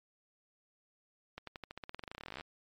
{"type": "accelerating click train", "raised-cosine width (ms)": 0.3, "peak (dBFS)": -27, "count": 27, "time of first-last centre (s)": [1.38, 2.409], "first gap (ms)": 93, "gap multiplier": 0.92, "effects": ["MP3 64 kbps"]}